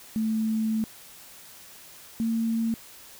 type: tone pair in turn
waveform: sine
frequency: 220 / 226.8 Hz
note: A3 / A#3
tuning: 0 / -47 cents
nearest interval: minor second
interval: 53 cents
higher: second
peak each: -23 dBFS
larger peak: neither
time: 0.16-0.84 / 2.2-2.74 s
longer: first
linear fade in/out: 0 ms
effects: white hiss -48 dBFS RMS until 3.19 s